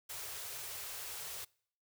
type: band-stop noise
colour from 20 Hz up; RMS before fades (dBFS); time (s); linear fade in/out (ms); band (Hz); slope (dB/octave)
white; -44; 0.09-1.45; 10; 150 to 370; 48
effects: noise-tail reverb RT60 0.6 s tail -25 dB re dry